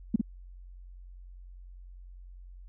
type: tone with echo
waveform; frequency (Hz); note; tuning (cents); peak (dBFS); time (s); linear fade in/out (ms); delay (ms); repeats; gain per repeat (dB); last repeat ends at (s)
sine; 220; A3; 0; -19; 0.14-0.16; 5; 53; 1; -4; 0.213
effects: added 45 Hz sine -45 dBFS peak until 2.68 s